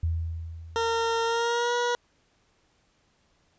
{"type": "tone with exponential decay", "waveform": "sine", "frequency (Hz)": 82.41, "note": "E2", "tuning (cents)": 0, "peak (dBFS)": -22, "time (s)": [0.03, 1.46], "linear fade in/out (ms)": 5, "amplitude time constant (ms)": 310}
{"type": "tone with pitch glide", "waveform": "20% pulse", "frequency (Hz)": [458.3, 482.8], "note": ["A#4", "B4"], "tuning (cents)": [-29, -39], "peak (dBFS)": -19, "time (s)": [0.76, 1.95], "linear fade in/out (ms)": 0, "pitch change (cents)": 90, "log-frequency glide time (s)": [1.24, 1.74]}
{"effects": ["pink hiss -67 dBFS RMS until 3.58 s", "resampled to 16000 Hz"]}